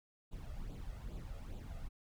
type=noise with flanger; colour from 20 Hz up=brown; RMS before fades=-45 dBFS; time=0.31-1.89 s; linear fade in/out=20 ms; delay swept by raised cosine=0.26 to 1.56 ms; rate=2.4 Hz; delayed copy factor=+0.65; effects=none